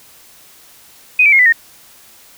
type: tone with pitch steps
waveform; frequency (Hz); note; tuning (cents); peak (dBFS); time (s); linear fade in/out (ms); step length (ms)
sine; 2497 / 2316 / 2149 / 1993.4 / 1849.2; D#7 / D7 / C7 / B6 / A#6; +6 / -25 / +46 / +16 / -14; -6; 1.19-1.525; 5; 67
effects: white hiss -44 dBFS RMS until 2.37 s